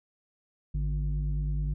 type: tone pair together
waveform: sine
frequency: 52.52 / 148.3 Hz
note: G#1 / D3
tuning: +20 / +17 cents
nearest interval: octave + tritone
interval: 1797 cents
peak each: -26 / -30 dBFS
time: 0.74-1.74 s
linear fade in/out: 10 ms
effects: tanh soft clip ceiling -23 dBFS